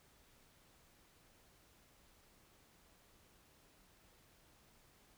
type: silence
effects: pink hiss -68 dBFS RMS until 5.17 s